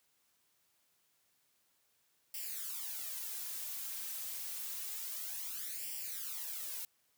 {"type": "noise with flanger", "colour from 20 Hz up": "blue", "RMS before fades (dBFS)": -42, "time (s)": [2.34, 6.85], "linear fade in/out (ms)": 2, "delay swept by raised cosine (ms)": [0.38, 3.88], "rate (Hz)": 0.28, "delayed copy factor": 0.8, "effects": ["white hiss -75 dBFS RMS until 7.17 s", "high-pass 60 Hz 12 dB/octave"]}